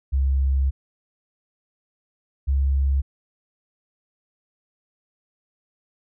sine tone pair in turn, 67.5 / 68.4 Hz, C#2 / C#2, -45 / -23 cents, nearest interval unison, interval 22 cents, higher second, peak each -17 dBFS, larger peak neither, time 0.12-0.71 / 2.47-3.02 s, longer first, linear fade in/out 20 ms, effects none

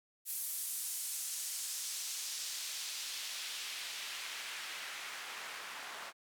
white noise with band-pass filter sweep, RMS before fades -42 dBFS, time 0.25-6.13 s, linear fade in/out 50 ms, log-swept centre 12000 to 1200 Hz, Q 0.98, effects none

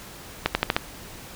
accelerating click train, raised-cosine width 0.3 ms, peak -3 dBFS, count 5, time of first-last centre 0.46-0.765 s, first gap 90 ms, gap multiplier 0.89, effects pink hiss -42 dBFS RMS until 1.35 s

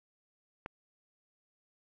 click, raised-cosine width 0.5 ms, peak -24 dBFS, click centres 0.661 s, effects none

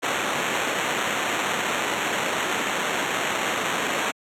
blue noise with sample-and-hold, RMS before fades -25 dBFS, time 0.02-4.12 s, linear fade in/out 20 ms, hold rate 4900 Hz, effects high-pass 200 Hz 12 dB/octave + low-pass 10000 Hz 12 dB/octave

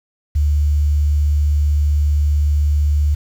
sine tone with quantisation, 73.7 Hz, D2, 7 cents sharp, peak -12 dBFS, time 0.35-3.15 s, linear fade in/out 10 ms, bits 7, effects none

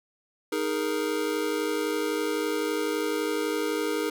square chord, D# suspended fourth, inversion none, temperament just, 311.1 / 414.8 / 466.7 Hz, D#4 / G#4 / A#4, 0 / -2 / +2 cents, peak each -31 dBFS, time 0.52-4.1 s, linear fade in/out 5 ms, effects none

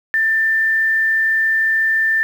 sine tone with quantisation, 1783 Hz, A6, 22 cents sharp, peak -13 dBFS, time 0.14-2.23 s, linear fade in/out 0 ms, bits 7, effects none

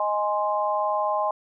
sine chord, Ab major, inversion second, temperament equal, 622.3 / 830.6 / 1046.5 Hz, Eb5 / Ab5 / C6, 0 / 0 / 0 cents, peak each -26 dBFS, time 0-1.31 s, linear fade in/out 2 ms, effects none

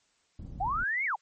pink low-pass noise, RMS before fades -40 dBFS, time 0.39-0.84 s, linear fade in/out 2 ms, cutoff 170 Hz, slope 12 dB/octave
sine linear two-way sweep, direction up then down, 703 to 2268 to 703 Hz, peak -27 dBFS, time 0.6-1.16 s, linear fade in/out 10 ms, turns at 1.05 s
effects white hiss -70 dBFS RMS until 1.21 s + MP3 32 kbps

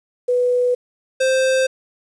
sine / square tone pair in turn, 493.9 / 523.3 Hz, B4 / C5, 0 / 0 cents, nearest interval minor second, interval 100 cents, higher second, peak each -14 / -15 dBFS, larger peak first, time 0.28-0.75 / 1.2-1.67 s, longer neither, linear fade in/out 10 ms, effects resampled to 22050 Hz + 8-bit

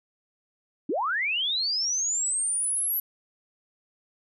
sine linear sweep, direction up, 239 to 11840 Hz, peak -24 dBFS, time 0.89-3 s, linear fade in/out 5 ms, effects none

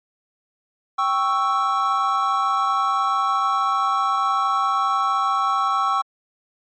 triangle chord, C# diminished, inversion second, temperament equal, 784 / 1108.7 / 1318.5 Hz, G5 / C#6 / E6, 0 / 0 / 0 cents, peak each -23 / -19 / -20 dBFS, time 0.98-6.02 s, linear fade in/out 10 ms, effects MP3 32 kbps

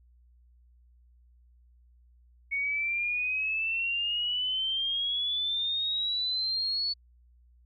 sine exponential sweep, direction up, 2217 to 4448 Hz, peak -27 dBFS, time 2.51-6.94 s, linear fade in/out 20 ms, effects added 60 Hz sine -57 dBFS peak until 7.65 s

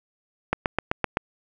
click train, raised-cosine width 0.5 ms, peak -6 dBFS, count 6, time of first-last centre 0.53-1.171 s, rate 7.8 Hz, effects none

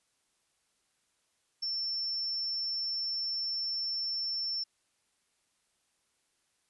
sine tone, 5390 Hz, E8, 38 cents sharp, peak -31 dBFS, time 1.62-4.64 s, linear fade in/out 10 ms, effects white hiss -75 dBFS RMS until 6.69 s + resampled to 24000 Hz

